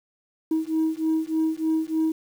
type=beating tone pair; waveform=sine; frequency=317 / 320.3 Hz; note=D#4 / E4; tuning=+32 / -50 cents; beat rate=3.3 Hz; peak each=-23 dBFS; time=0.51-2.12 s; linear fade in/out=5 ms; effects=tanh soft clip ceiling -17 dBFS + 8-bit